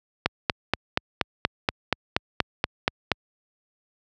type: click train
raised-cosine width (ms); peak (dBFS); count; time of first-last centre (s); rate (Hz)
0.3; -3; 13; 0.26-3.117; 4.2
effects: high-pass 60 Hz 12 dB/octave